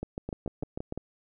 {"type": "two click trains", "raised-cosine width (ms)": 2, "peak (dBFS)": [-21, -20], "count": [5, 7], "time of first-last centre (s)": [[0.29, 0.976], [0.03, 0.924]], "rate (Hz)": [5.83, 6.71], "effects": []}